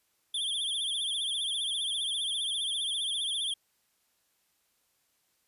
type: tone with vibrato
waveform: square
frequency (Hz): 3353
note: G#7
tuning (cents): +16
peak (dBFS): -30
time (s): 0.34-3.54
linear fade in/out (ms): 5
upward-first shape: triangle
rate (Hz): 15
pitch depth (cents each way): 130
effects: white hiss -73 dBFS RMS until 5.47 s + resampled to 32000 Hz